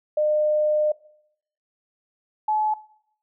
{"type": "tone pair in turn", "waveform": "sine", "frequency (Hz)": [606, 857], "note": ["D#5", "A5"], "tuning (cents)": [-46, -46], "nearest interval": "tritone", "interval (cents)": 600, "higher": "second", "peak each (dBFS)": [-18, -19], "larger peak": "first", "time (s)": [[0.17, 0.92], [2.48, 2.74]], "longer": "first", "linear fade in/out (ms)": 5, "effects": ["noise-tail reverb RT60 0.7 s tail -21 dB re dry"]}